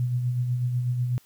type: tone with tremolo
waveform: sine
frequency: 123.47 Hz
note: B2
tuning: in tune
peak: -21 dBFS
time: 0-1.18 s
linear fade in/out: 0 ms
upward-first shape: sine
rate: 8.1 Hz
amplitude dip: 40%
effects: white hiss -59 dBFS RMS until 1.25 s